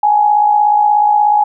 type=tone with amplitude modulation; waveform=sine; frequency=836 Hz; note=G#5; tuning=11 cents sharp; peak=-5 dBFS; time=0.03-1.44 s; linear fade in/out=5 ms; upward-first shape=sine; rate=56.7 Hz; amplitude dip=55%; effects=none